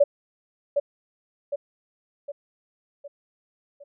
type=tone with echo; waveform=sine; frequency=571 Hz; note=D5; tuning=49 cents flat; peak=-12 dBFS; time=0-0.04 s; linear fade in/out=10 ms; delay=760 ms; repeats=5; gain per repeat=-6 dB; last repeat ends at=3.84 s; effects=none